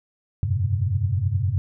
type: tone cluster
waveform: sine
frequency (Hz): 88.6 / 98.3 / 120.9 / 134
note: F2 / G2 / B2 / C3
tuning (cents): +25 / +5 / -36 / +42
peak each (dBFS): -26 / -22 / -28 / -29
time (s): 0.43-1.58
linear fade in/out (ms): 0
effects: none